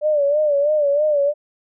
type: tone with vibrato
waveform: sine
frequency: 587.3 Hz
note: D5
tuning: in tune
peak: -14 dBFS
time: 0.01-1.34 s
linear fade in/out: 50 ms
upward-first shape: sine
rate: 3.1 Hz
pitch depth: 80 cents each way
effects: none